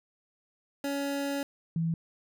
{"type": "tone pair in turn", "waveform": ["25% pulse", "sine"], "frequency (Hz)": [280.6, 164.69], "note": ["C#4", "E3"], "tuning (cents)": [21, -1], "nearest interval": "major sixth", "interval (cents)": 922, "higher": "first", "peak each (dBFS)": -26, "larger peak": "neither", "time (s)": [[0.84, 1.43], [1.76, 1.94]], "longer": "first", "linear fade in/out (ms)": 2, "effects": []}